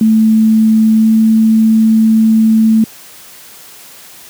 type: tone with pitch glide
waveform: sine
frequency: 220 to 221.3 Hz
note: A3 to A3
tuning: 0 to +10 cents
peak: -5 dBFS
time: 0.01-2.84 s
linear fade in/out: 2 ms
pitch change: +10 cents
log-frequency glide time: 0.99-1.07 s
effects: white hiss -36 dBFS RMS until 4.29 s + high-pass 100 Hz 12 dB/octave